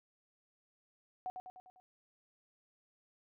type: tone with echo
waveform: sine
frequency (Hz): 740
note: F#5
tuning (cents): 0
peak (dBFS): -36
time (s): 1.26-1.3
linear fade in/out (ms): 0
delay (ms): 100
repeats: 5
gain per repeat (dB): -5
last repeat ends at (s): 1.8
effects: none